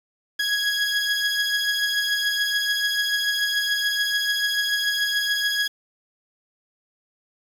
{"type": "beating tone pair", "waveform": "20% pulse", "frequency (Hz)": [1661.2, 1668.1], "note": ["G#6", "G#6"], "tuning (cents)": [0, 7], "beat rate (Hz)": 6.9, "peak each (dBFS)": [-17, -23], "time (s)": [0.39, 5.68], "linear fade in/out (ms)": 10, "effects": ["low-pass 10000 Hz 12 dB/octave", "7-bit"]}